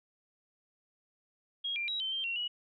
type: tone with pitch steps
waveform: sine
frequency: 3277 / 2379 / 3857 / 3094 / 3152 / 2739 / 2920 Hz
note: G#7 / D7 / B7 / G7 / G7 / F7 / F#7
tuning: -24 / +22 / -42 / -23 / +9 / -34 / -24 cents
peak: -32 dBFS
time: 1.64-2.48 s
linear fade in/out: 10 ms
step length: 120 ms
effects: none